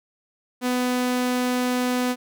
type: tone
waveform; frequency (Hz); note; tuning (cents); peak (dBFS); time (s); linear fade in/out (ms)
sawtooth; 249.4; B3; +17; -17; 0.61-2.16; 50
effects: none

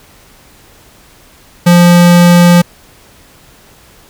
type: tone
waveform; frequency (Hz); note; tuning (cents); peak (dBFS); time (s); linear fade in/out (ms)
square; 174.61; F3; 0; -3; 1.66-2.62; 10
effects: pink hiss -42 dBFS RMS until 4.09 s

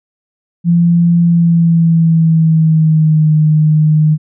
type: tone with pitch glide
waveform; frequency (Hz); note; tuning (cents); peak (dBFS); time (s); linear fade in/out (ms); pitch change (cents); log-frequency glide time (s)
sine; 171 to 154.11; F3 to D#3; -36 to -16; -6; 0.64-4.18; 50; -180; 1.21-3.33
effects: none

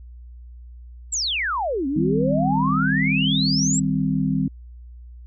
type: exponential two-way sweep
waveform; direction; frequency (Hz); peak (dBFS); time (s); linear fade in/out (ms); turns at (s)
sine; down then up; 7902 to 262 to 7902; -21; 1.12-3.8; 10; 1.87
type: chord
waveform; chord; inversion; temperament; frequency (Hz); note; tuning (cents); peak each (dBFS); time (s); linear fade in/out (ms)
sine; C minor; first; equal; 155.56 / 196 / 261.6; Eb3 / G3 / C4; 0 / 0 / 0; -23; 1.96-4.48; 5
effects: added 60 Hz sine -38 dBFS peak until 5.26 s

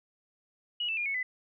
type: tone with pitch steps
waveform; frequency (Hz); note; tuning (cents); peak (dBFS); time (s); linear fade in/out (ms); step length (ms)
sine; 2908 / 2651 / 2417 / 2204 / 2009; F#7 / E7 / D7 / C#7 / B6; -31 / +9 / +49 / -11 / +29; -29; 0.8-1.23; 5; 86
effects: none

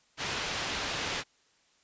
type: low-pass noise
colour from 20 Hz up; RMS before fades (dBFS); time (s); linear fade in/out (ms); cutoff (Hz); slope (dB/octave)
white; -34; 0.17-1.24; 50; 4000; 12
effects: white hiss -67 dBFS RMS until 1.83 s + resampled to 16000 Hz

